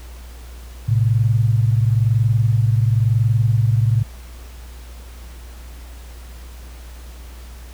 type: tone pair together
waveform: sine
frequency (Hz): 110.3 / 131.28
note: A2 / C3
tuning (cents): +5 / +6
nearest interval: minor third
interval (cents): 301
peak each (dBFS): -14 / -19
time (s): 0.88-4.03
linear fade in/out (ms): 10
effects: added 60 Hz sine -34 dBFS peak until 7.73 s + pink hiss -45 dBFS RMS until 7.73 s